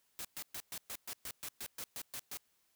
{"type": "noise bursts", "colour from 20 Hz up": "white", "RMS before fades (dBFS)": -43, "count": 13, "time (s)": [0.19, 2.371], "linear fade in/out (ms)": 0, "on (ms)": 57, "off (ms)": 120, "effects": ["white hiss -75 dBFS RMS until 2.75 s"]}